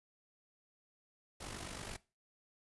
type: noise with amplitude modulation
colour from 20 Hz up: pink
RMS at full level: -43 dBFS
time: 1.4-1.97 s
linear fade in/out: 10 ms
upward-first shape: sine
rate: 49 Hz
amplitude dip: 60%
effects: noise-tail reverb RT60 0.3 s tail -20 dB re dry + resampled to 24000 Hz